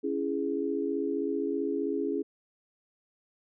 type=chord; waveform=sine; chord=C# minor; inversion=none; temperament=just; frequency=277.2 / 332.6 / 415.8 Hz; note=C#4 / E4 / G#4; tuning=0 / +16 / +2 cents; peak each=-32 / -33 / -31 dBFS; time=0.03-2.23 s; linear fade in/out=20 ms; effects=none